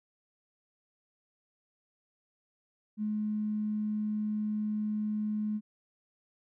triangle tone with tanh clipping, 212.3 Hz, G#3, 38 cents sharp, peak -29 dBFS, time 2.97-5.61 s, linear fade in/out 50 ms, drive 3 dB, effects none

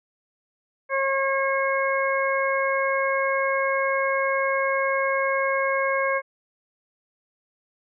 harmonic tone, 542 Hz, C#5, 39 cents flat, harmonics 1 / 2 / 3 / 4, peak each -24 / -26 / -28 / -28 dBFS, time 0.89-6.22 s, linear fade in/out 50 ms, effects none

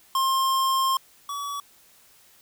square tone pair in turn, 1062 / 1137.5 Hz, C6 / C#6, +25 / +44 cents, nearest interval minor second, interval 119 cents, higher second, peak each -21 / -30 dBFS, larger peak first, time 0.15-0.97 / 1.29-1.6 s, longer first, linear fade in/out 2 ms, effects white hiss -56 dBFS RMS until 2.41 s

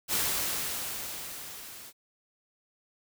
white noise with level ramp, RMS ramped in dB -27 to -47 dBFS, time 0.08-1.93 s, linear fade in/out 50 ms, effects none

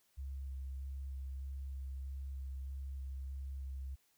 sine tone with vibrato, 67.3 Hz, C2, 49 cents sharp, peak -40 dBFS, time 0.17-3.96 s, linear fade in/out 20 ms, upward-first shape square, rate 1.6 Hz, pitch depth 12 cents each way, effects white hiss -74 dBFS RMS until 4.17 s

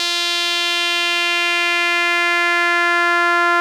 sawtooth tone with band-pass filter sweep, 346.1 Hz, F4, 16 cents flat, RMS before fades -17 dBFS, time 0-3.6 s, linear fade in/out 0 ms, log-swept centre 4000 to 1400 Hz, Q 2.3, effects none

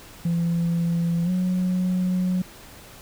sine tone with pitch glide, 169.6 to 182.83 Hz, E3 to F#3, +50 to -20 cents, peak -18 dBFS, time 0.25-2.42 s, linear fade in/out 5 ms, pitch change +130 cents, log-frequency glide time 1.24-1.3 s, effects tanh soft clip ceiling -18 dBFS + pink hiss -45 dBFS RMS until 3.01 s

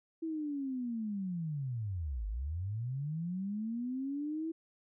sine linear two-way sweep, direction down then up, 329.6 to 48.16 to 329.6 Hz, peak -34 dBFS, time 0.22-4.52 s, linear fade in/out 10 ms, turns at 2.27 s, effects none

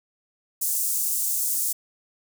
pink high-pass noise, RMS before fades -25 dBFS, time 0.61-1.73 s, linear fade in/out 10 ms, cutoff 7500 Hz, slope 24 dB/octave, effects none

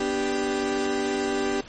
35% pulse chord, G major, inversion first, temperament equal, 246.9 / 293.7 / 392 Hz, B3 / D4 / G4, 0 / 0 / 0 cents, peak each -29 / -28 / -24 dBFS, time 0-1.61 s, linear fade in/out 5 ms, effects pink hiss -44 dBFS RMS until 1.68 s + MP3 32 kbps

